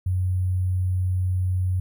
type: tone with sample-and-hold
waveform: sine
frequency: 92 Hz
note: F#2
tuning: 9 cents flat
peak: -20 dBFS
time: 0.06-1.8 s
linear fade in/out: 5 ms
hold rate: 11025 Hz
effects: none